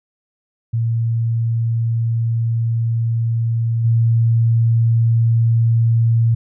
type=tone with level steps; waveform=sine; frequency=115 Hz; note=A#2; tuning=23 cents flat; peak=-15 / -11 dBFS; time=0.73-6.35 s; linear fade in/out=10 ms; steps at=3.84 s; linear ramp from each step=10 ms; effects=none